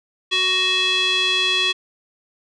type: tone with band-pass filter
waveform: square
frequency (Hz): 372.2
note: F#4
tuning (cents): +10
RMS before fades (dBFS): -19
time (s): 0.31-1.73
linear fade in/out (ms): 20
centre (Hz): 3200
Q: 4.4
effects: resampled to 24000 Hz